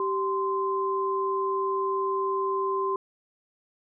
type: tone pair together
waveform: sine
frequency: 388.5 / 1038.5 Hz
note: G4 / C6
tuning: -16 / -13 cents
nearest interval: octave + perfect fourth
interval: 1703 cents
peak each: -27 dBFS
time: 0-2.96 s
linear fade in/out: 2 ms
effects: none